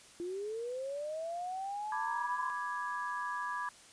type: linear sweep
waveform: sine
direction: up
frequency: 339.6 to 1041 Hz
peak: -36 dBFS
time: 0.2-2.5 s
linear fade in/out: 0 ms
type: chord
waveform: sine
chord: G# diminished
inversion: first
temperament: equal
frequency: 987.8 / 1174.7 / 1661.2 Hz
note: B5 / D6 / G#6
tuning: 0 / 0 / 0 cents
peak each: -38 / -40 / -40 dBFS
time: 1.92-3.69 s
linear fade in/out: 2 ms
effects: white hiss -57 dBFS RMS until 3.92 s + resampled to 22050 Hz